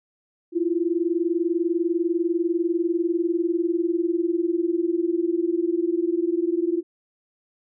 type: tone pair together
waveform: sine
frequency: 330.9 / 351 Hz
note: E4 / F4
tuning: +7 / +9 cents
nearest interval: minor second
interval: 102 cents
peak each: -23 dBFS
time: 0.52-6.83 s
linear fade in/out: 50 ms
effects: none